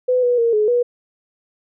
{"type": "tone with pitch steps", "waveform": "sine", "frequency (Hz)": [503, 488.5, 464.8, 424.5, 484.8], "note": ["B4", "B4", "A#4", "G#4", "B4"], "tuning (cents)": [32, -19, -5, 38, -32], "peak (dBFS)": -13, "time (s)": [0.08, 0.83], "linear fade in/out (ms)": 10, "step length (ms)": 150, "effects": []}